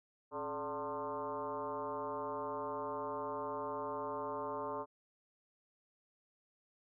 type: tone with frequency modulation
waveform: sine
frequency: 740 Hz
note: F#5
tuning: in tune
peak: -37 dBFS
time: 0.31-4.86 s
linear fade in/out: 50 ms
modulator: 156 Hz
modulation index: 2.7
effects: none